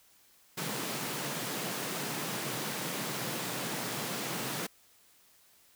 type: high-pass noise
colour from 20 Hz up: pink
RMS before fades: -36 dBFS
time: 0.57-4.67 s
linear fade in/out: 10 ms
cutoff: 120 Hz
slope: 96 dB/octave
effects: white hiss -63 dBFS RMS until 5.75 s